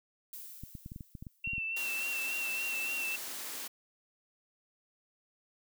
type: noise with exponential decay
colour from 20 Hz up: violet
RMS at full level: -44 dBFS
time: 0.33-1.9 s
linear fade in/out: 1 ms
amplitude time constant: 340 ms
type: clicks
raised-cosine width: 5 ms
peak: -31 dBFS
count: 12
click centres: 0.636 / 0.752 / 0.861 / 0.919 / 0.961 / 1.008 / 1.152 / 1.225 / 1.268 / 1.475 / 1.534 / 1.581 s
type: tone with vibrato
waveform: sine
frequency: 2700 Hz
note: E7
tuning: 41 cents sharp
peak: -33 dBFS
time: 1.44-3.16 s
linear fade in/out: 5 ms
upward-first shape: sine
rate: 3.5 Hz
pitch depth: 35 cents each way
type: high-pass noise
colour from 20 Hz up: white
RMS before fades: -41 dBFS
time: 1.76-3.68 s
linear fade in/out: 10 ms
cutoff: 210 Hz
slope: 24 dB/octave
effects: none